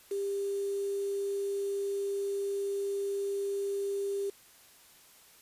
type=tone with quantisation; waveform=sine; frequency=397.9 Hz; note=G4; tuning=26 cents sharp; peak=-30 dBFS; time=0.11-4.3 s; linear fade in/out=5 ms; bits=8; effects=white hiss -58 dBFS RMS until 5.41 s + resampled to 32000 Hz